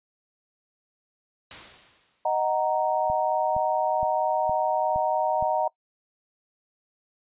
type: noise with exponential decay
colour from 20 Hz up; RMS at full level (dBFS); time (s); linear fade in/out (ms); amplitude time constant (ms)
white; -37; 1.51-2.43; 1; 200
type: chord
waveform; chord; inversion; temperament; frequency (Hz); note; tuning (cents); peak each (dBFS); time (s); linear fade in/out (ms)
sine; D# minor; none; equal with one note detuned; 622.3 / 745.6 / 932.3; D#5 / F#5 / A#5; 0 / +13 / 0; -26; 2.25-5.68; 5
type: click train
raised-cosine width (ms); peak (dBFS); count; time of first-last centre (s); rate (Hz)
5; -26; 6; 3.1-5.426; 2.15
effects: noise-tail reverb RT60 0.1 s tail -23 dB re dry + resampled to 8000 Hz